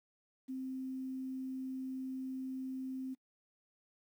sine tone with quantisation, 261.6 Hz, C4, in tune, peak -38 dBFS, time 0.48-3.15 s, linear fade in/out 20 ms, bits 11, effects noise-tail reverb RT60 0.1 s tail -23 dB re dry

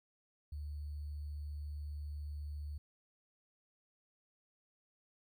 sine tone with sample-and-hold, 73.8 Hz, D2, 9 cents sharp, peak -40 dBFS, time 0.52-2.78 s, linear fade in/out 5 ms, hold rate 4410 Hz, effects none

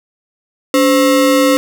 square ring-modulated tone, 401.1 Hz, G4, 40 cents sharp, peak -6 dBFS, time 0.74-1.57 s, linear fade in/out 0 ms, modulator 116 Hz, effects 8-bit

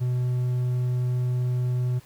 triangle tone, 124.6 Hz, B2, 16 cents sharp, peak -20 dBFS, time 0-2 s, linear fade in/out 20 ms, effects pink hiss -54 dBFS RMS until 2.05 s

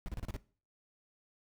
brown noise bursts, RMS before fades -38 dBFS, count 6, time 0.06-0.364 s, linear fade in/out 0 ms, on 24 ms, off 32 ms, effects noise-tail reverb RT60 0.4 s tail -19 dB re dry

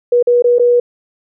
sine tone with dropouts, 484.2 Hz, B4, 34 cents flat, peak -7 dBFS, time 0.12-0.8 s, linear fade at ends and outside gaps 5 ms, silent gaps 0.227-0.271 / 0.423-0.442 / 0.585-0.595 s, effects none

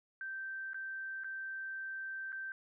sine tone with dropouts, 1560 Hz, G6, 9 cents flat, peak -39 dBFS, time 0.21-2.52 s, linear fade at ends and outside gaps 1 ms, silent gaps 0.733-0.744 / 1.236-1.244 / 2.321-2.327 s, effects none

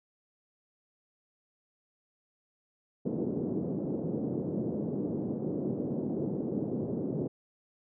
pink band-pass noise, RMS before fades -33 dBFS, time 3.05-7.28 s, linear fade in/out 10 ms, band 150 to 450 Hz, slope 24 dB/octave, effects none

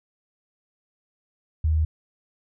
sine tone, 78.3 Hz, D#2, 11 cents sharp, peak -18 dBFS, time 1.64-1.85 s, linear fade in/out 5 ms, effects none

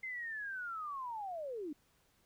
sine linear sweep, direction down, 2093 to 277.2 Hz, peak -39 dBFS, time 0.03-1.73 s, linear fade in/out 5 ms, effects pink hiss -72 dBFS RMS until 2.25 s

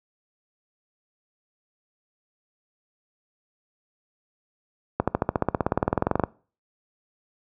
accelerating click train, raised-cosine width 1 ms, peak -6 dBFS, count 23, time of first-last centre 5-6.237 s, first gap 76 ms, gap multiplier 0.97, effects noise-tail reverb RT60 0.4 s tail -23 dB re dry + high-pass 60 Hz 12 dB/octave

